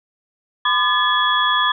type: tone cluster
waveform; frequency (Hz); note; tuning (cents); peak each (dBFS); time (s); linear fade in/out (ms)
sine; 1010 / 1200 / 1720 / 3360; B5 / D6 / A6 / G#7; +39 / +37 / -40 / +19; -20; 0.65-1.72; 5
effects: none